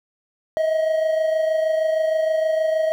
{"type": "tone pair together", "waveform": "triangle", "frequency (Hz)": [632.9, 659.3], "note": ["D#5", "E5"], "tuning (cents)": [29, 0], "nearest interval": "minor second", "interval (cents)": 71, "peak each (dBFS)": [-16, -25], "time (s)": [0.57, 2.92], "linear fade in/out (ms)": 0, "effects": ["9-bit"]}